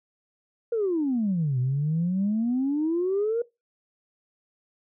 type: exponential two-way sweep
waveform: sine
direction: down then up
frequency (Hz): 480 to 123.47 to 480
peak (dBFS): -21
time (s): 0.72-3.42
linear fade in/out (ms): 5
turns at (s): 1.59
effects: noise-tail reverb RT60 0.2 s tail -20 dB re dry + tanh soft clip ceiling -18 dBFS